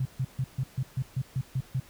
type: tone bursts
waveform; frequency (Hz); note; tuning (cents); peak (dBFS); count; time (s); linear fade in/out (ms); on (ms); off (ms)
sine; 130.81; C3; 0; -25; 10; 0-1.8; 5; 54; 140
effects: pink hiss -54 dBFS RMS until 1.89 s